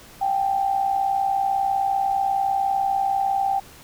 sine tone with amplitude modulation, 784 Hz, G5, in tune, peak -16 dBFS, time 0.21-3.6 s, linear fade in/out 10 ms, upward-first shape sine, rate 60 Hz, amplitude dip 65%, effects pink hiss -46 dBFS RMS until 3.83 s

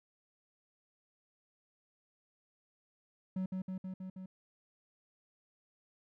triangle tone with echo, 187.1 Hz, F#3, 20 cents sharp, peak -31 dBFS, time 3.36-3.46 s, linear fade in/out 5 ms, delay 160 ms, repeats 5, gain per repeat -2 dB, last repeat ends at 4.26 s, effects none

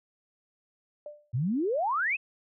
sine tone with exponential decay, 593 Hz, D5, 17 cents sharp, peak -35 dBFS, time 1.06-1.32 s, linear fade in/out 2 ms, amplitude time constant 55 ms
sine exponential sweep, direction up, 110.1 to 2690 Hz, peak -25 dBFS, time 1.33-2.17 s, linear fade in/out 20 ms
effects none

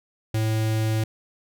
square tone with notch filter, 110 Hz, A2, in tune, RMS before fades -23 dBFS, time 0.34-1.04 s, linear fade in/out 5 ms, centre 1100 Hz, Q 2, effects none

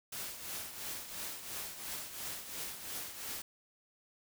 white noise with tremolo, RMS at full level -40 dBFS, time 0.12-3.42 s, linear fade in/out 5 ms, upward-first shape triangle, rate 2.9 Hz, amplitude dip 65%, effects none

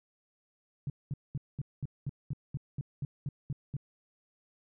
sine tone bursts, 139.1 Hz, C#3, 6 cents sharp, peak -31 dBFS, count 13, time 0.87-3.767 s, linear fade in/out 2 ms, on 29 ms, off 210 ms, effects none

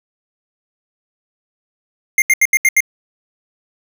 square tone bursts, 2112 Hz, C7, 16 cents sharp, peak -9 dBFS, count 6, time 2.18-2.805 s, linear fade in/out 2 ms, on 40 ms, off 77 ms, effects none

